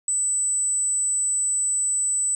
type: tone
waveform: sine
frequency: 8000 Hz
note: B8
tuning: 21 cents sharp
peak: -20 dBFS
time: 0.08-2.35 s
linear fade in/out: 2 ms
effects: 10-bit